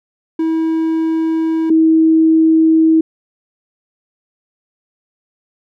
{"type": "tone pair in turn", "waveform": ["triangle", "sine"], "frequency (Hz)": [322.9, 320.9], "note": ["E4", "E4"], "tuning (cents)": [-36, -46], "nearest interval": "unison", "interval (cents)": 10, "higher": "first", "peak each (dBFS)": [-11, -7], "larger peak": "second", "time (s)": [[0.39, 1.7], [1.7, 3.01]], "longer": "neither", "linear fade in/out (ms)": 5, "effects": []}